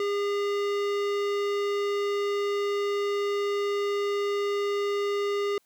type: tone with hard clipping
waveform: sine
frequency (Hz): 405.8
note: G#4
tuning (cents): -40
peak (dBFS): -27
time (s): 0-5.58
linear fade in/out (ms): 2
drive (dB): 18
effects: white hiss -69 dBFS RMS until 5.65 s